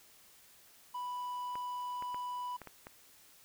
triangle tone, 987.8 Hz, B5, in tune, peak -35 dBFS, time 0.94-2.57 s, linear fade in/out 10 ms
clicks, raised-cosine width 0.5 ms, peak -31 dBFS, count 6, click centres 1.555 / 2.024 / 2.145 / 2.617 / 2.673 / 2.869 s
effects white hiss -61 dBFS RMS until 3.44 s

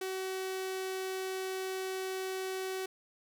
sawtooth tone with notch filter, 377.8 Hz, F#4, 36 cents sharp, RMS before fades -37 dBFS, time 0.01-2.86 s, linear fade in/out 5 ms, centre 950 Hz, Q 2, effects none

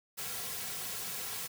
white noise with comb filter, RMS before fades -39 dBFS, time 0.17-1.48 s, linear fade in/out 20 ms, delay 3.3 ms, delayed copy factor -0.65, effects none

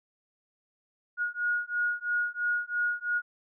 sine beating tone pair, 1441 / 1444 Hz, F#6 / F#6, -46 / -43 cents, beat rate 3 Hz, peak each -30 dBFS, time 1.17-3.22 s, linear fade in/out 50 ms, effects none

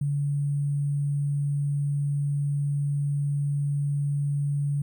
sine tone with sample-and-hold, 143.1 Hz, D3, 45 cents flat, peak -23 dBFS, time 0.01-4.82 s, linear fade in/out 5 ms, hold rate 8820 Hz, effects none

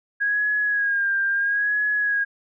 sine tone with vibrato, 1639 Hz, G#6, 23 cents flat, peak -19 dBFS, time 0.2-2.25 s, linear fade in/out 20 ms, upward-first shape sine, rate 0.75 Hz, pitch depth 52 cents each way, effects none

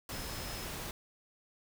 sine tone in noise, 5160 Hz, E8, 38 cents flat, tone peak -49 dBFS, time 0.12-0.65 s, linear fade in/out 2 ms, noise pink, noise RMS -41 dBFS, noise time 0.09-0.91 s, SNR -11 dB, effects none

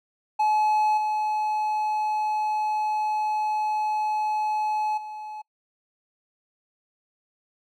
triangle tone with level steps, 854 Hz, G#5, 48 cents sharp, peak -17 / -21 / -32 dBFS, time 0.39-5.42 s, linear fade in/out 10 ms, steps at 0.97 / 4.97 s, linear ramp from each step 10 ms, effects noise-tail reverb RT60 0.1 s tail -26 dB re dry

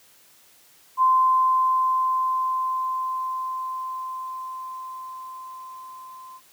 sine tone with level ramp, 1036 Hz, C6, 17 cents flat, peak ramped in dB -14 to -40 dBFS, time 0.97-6.41 s, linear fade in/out 50 ms, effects white hiss -55 dBFS RMS until 6.52 s + high-pass 80 Hz 12 dB/octave

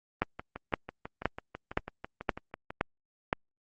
two click trains, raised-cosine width 0.5 ms, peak -23 / -10 dBFS, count 16 / 7, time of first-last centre 0.23-2.705 / 0.22-3.329 s, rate 6.06 / 1.93 Hz, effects Opus 24 kbps

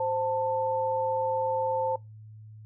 sine tone pair together, 523.3 / 888 Hz, C5 / A5, 0 / +16 cents, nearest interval major sixth, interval 916 cents, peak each -28 dBFS, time 0-1.96 s, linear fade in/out 5 ms, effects noise-tail reverb RT60 0.2 s tail -21 dB re dry + added 108 Hz sine -44 dBFS peak until 2.65 s

